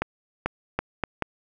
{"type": "accelerating click train", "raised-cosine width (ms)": 0.5, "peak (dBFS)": -9, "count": 5, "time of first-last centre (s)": [0.02, 1.223], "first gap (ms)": 440, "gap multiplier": 0.75, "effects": []}